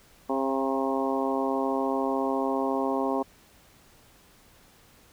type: harmonic tone with a mistuned harmonic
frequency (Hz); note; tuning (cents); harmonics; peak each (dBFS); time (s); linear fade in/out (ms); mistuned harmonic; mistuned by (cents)
134.2; C3; +44; 2 / 3 / 4 / 5 / 6 / 7 / 8; -29 / -31 / -32 / -33 / -34 / -34 / -35; 0.29-3.23; 10; 5; +19
effects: pink hiss -57 dBFS RMS until 5.12 s